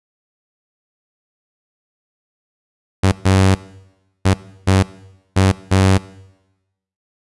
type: tone bursts at uneven times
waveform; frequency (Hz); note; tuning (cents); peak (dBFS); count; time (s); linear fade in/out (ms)
sawtooth; 95.4; G2; -47; -6; 6; 3.03-3.12 / 3.25-3.55 / 4.25-4.34 / 4.67-4.83 / 5.36-5.52 / 5.71-5.98; 10
effects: noise-tail reverb RT60 1.0 s tail -20 dB re dry + resampled to 24000 Hz